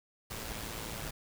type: noise with amplitude modulation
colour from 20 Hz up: pink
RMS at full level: -38 dBFS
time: 0.3-1.11 s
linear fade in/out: 10 ms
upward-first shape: sine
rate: 111 Hz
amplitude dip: 55%
effects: none